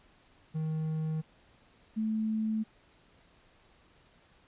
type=tone pair in turn; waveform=triangle / sine; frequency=157.4 / 218.5 Hz; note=D#3 / A3; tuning=+20 / -12 cents; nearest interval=tritone; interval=568 cents; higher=second; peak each=-28 dBFS; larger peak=neither; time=0.54-1.22 / 1.96-2.64 s; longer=neither; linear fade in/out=20 ms; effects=pink hiss -63 dBFS RMS until 4.47 s + resampled to 8000 Hz